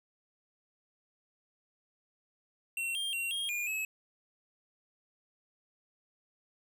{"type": "tone with pitch steps", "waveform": "square", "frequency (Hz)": [2722, 3201, 2746, 3243, 2423, 2580], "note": ["F7", "G7", "F7", "G#7", "D#7", "E7"], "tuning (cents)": [-45, 36, -30, -42, -47, -38], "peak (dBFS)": -33, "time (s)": [2.77, 3.85], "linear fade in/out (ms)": 2, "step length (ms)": 180, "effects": []}